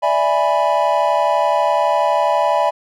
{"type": "chord", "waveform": "triangle", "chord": "E dominant seventh", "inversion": "third", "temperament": "equal", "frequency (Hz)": [587.3, 659.3, 830.6, 987.8], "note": ["D5", "E5", "G#5", "B5"], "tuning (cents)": [0, 0, 0, 0], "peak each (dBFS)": -17, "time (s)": [0.02, 2.71], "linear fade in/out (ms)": 20, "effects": []}